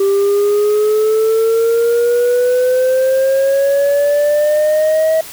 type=exponential sweep; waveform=sine; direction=up; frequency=392 to 643 Hz; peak=-7 dBFS; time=0-5.21 s; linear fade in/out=5 ms; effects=tanh soft clip ceiling -9 dBFS + white hiss -32 dBFS RMS until 5.32 s